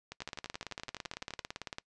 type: two click trains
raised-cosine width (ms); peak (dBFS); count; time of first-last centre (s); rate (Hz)
0.2; -21 / -24; 29 / 16; 0.22-1.784 / 0.12-1.391; 17.9 / 11.8
effects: noise-tail reverb RT60 0.1 s tail -23 dB re dry + resampled to 22050 Hz